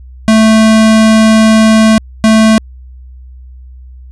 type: tone bursts at uneven times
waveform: square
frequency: 220 Hz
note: A3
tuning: in tune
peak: -4 dBFS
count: 2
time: 0.28-1.98 / 2.24-2.58 s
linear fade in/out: 0 ms
effects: added 63 Hz sine -29 dBFS peak until 4.11 s + resampled to 24000 Hz